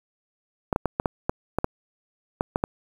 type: clicks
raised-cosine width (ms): 1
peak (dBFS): -8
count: 11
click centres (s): 0.728 / 0.761 / 0.857 / 0.999 / 1.058 / 1.295 / 1.586 / 1.644 / 2.409 / 2.559 / 2.639
effects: 7-bit